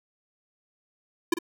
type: tone with echo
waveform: square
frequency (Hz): 339.7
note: F4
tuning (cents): -48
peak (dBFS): -19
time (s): 1.32-1.34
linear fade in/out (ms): 5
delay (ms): 48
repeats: 1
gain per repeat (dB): -11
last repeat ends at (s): 1.388
effects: none